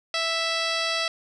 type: tone with low-pass filter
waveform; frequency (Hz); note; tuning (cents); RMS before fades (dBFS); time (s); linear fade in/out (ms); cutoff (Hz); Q
10% pulse; 659.3; E5; 0; -26; 0.14-1.08; 2; 5600; 3.2
effects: none